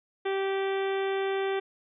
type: harmonic tone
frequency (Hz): 388.9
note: G4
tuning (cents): -14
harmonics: 1 / 2 / 3 / 4 / 5 / 6 / 7 / 8 / 9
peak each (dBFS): -27 / -35 / -41 / -40 / -41 / -43 / -48 / -47 / -46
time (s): 0.25-1.6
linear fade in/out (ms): 10
effects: none